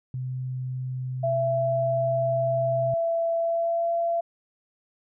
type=tone; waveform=sine; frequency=128.4 Hz; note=C3; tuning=32 cents flat; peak=-28 dBFS; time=0.14-2.94 s; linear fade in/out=2 ms
type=tone with pitch glide; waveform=sine; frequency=668 to 678.1 Hz; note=E5 to E5; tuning=+23 to +49 cents; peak=-22 dBFS; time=1.23-4.21 s; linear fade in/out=10 ms; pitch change=+26 cents; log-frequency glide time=3.36-3.92 s
effects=none